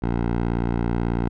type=tone with low-pass filter; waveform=10% pulse; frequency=58.27 Hz; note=A#1; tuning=in tune; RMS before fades=-23 dBFS; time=0.02-1.29 s; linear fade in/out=10 ms; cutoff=1600 Hz; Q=0.52; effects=none